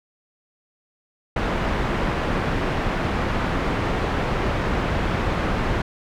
pink low-pass noise, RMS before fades -23 dBFS, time 1.36-5.82 s, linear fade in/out 5 ms, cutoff 2000 Hz, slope 12 dB/octave, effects none

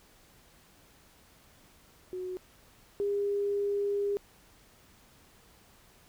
sine tone pair in turn, 367.5 / 404.6 Hz, F#4 / G#4, -12 / -45 cents, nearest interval major second, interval 167 cents, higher second, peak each -34 / -27 dBFS, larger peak second, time 2.13-2.37 / 3-4.17 s, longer second, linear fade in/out 0 ms, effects pink hiss -60 dBFS RMS until 6.08 s

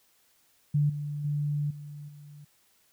sine tone with level steps, 146.7 Hz, D3, 2 cents flat, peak -21 / -31 / -26 / -39 / -45 dBFS, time 0.74-2.45 s, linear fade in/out 10 ms, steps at 0.89 / 1.24 / 1.7 / 2.08 s, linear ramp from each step 10 ms, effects white hiss -66 dBFS RMS until 2.92 s

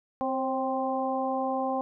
harmonic tone with a mistuned harmonic, 261.6 Hz, C4, in tune, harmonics 1 / 2 / 3 / 4, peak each -32 / -31 / -30 / -35 dBFS, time 0.21-1.81 s, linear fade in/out 0 ms, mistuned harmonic 2, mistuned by +35 cents, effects none

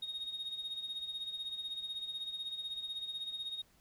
sine tone with tremolo, 3729 Hz, A#7, in tune, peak -34 dBFS, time 0.02-3.62 s, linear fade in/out 5 ms, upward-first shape sine, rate 16 Hz, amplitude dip 70%, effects tanh soft clip ceiling -35 dBFS + pink hiss -68 dBFS RMS until 3.8 s

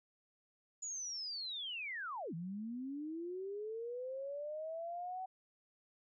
sine linear two-way sweep, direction down then up, 6940 to 158.8 to 759 Hz, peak -40 dBFS, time 0.82-5.26 s, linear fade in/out 10 ms, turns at 2.34 s, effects none

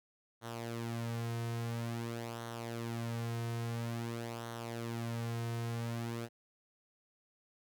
sawtooth tone with flanger, 116.54 Hz, A#2, in tune, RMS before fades -39 dBFS, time 0.41-6.29 s, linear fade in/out 50 ms, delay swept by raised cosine 0.4 to 3.6 ms, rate 0.49 Hz, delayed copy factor -0.6, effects none

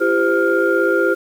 sine tone cluster, 339.4 / 395.6 / 514 / 1404 Hz, F4 / G4 / C5 / F6, -49 / +16 / -31 / +9 cents, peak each -18 dBFS, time 0-1.15 s, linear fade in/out 20 ms, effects tanh soft clip ceiling -5 dBFS + 7-bit

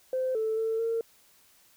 sine tone with pitch steps, 517 / 440.4 / 446.7 / 456.8 Hz, C5 / A4 / A4 / A#4, -21 / +2 / +26 / -35 cents, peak -25 dBFS, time 0.13-1.01 s, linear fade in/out 2 ms, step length 220 ms, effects tanh soft clip ceiling -21 dBFS + white hiss -61 dBFS RMS until 1.76 s

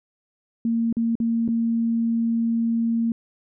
sine tone with dropouts, 230 Hz, A#3, 23 cents flat, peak -19 dBFS, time 0.65-3.12 s, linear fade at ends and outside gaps 2 ms, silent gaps 0.927-0.968 / 1.154-1.201 / 1.479-1.487 s, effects none

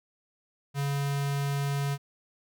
square tone with notch filter, 140.9 Hz, C#3, 29 cents sharp, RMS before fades -29 dBFS, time 0.74-1.98 s, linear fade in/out 50 ms, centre 320 Hz, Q 1.2, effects none

